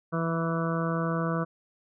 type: harmonic tone with a mistuned harmonic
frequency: 164.81 Hz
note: E3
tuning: in tune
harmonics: 1 / 2 / 3 / 4 / 6 / 7 / 8 / 9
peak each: -28 / -35 / -34 / -36 / -40 / -35 / -38 / -39 dBFS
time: 0.12-1.45 s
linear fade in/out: 20 ms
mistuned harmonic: 1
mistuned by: +16 cents
effects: none